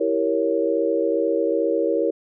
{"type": "chord", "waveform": "sine", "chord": "E diminished seventh", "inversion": "none", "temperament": "equal", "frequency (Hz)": [329.6, 392, 466.2, 554.4], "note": ["E4", "G4", "Bb4", "Db5"], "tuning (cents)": [0, 0, 0, 0], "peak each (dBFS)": [-24, -26, -22, -24], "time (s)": [0, 2.11], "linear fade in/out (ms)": 10, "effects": []}